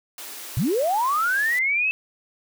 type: high-pass noise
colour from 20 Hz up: white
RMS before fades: -37 dBFS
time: 0.18-1.59 s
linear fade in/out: 2 ms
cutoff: 260 Hz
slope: 48 dB/octave
type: linear sweep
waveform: sine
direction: up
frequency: 99.4 to 2637 Hz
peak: -19 dBFS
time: 0.57-1.91 s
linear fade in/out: 0 ms
effects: none